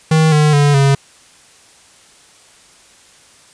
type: tone with pitch steps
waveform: square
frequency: 158.2 / 151.23 / 144.57 / 138.2 Hz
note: D#3 / D#3 / D3 / C#3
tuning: +29 / -49 / -27 / -5 cents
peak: -9 dBFS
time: 0.11-0.95 s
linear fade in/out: 5 ms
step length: 210 ms
effects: white hiss -46 dBFS RMS until 3.53 s + resampled to 22050 Hz